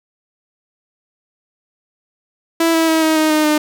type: tone with pitch steps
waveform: sawtooth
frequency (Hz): 330.4 / 325.7 / 321 / 316.4 / 311.9 / 307.4 / 303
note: E4 / E4 / E4 / D#4 / D#4 / D#4 / D#4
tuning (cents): +4 / -21 / -46 / +29 / +4 / -21 / -46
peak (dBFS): -8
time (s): 2.6-3.58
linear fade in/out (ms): 5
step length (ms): 140
effects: none